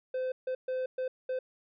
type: tone bursts at uneven times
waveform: triangle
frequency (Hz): 514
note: C5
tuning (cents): -31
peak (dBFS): -28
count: 5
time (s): 0.14-0.32 / 0.47-0.55 / 0.68-0.86 / 0.98-1.08 / 1.29-1.39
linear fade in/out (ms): 5
effects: resampled to 11025 Hz